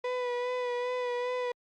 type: tone with vibrato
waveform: 35% pulse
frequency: 493.9 Hz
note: B4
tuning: in tune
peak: -28 dBFS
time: 0.04-1.52 s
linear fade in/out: 5 ms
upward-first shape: sine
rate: 2.5 Hz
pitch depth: 27 cents each way
effects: low-pass 3000 Hz 12 dB/octave + Opus 48 kbps